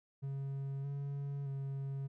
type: tone with pitch steps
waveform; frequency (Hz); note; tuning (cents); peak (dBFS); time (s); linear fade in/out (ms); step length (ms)
triangle; 137.4 / 140.7 / 137.1; C#3 / C#3 / C#3; -15 / +26 / -19; -35; 0.22-2.08; 20; 620
effects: none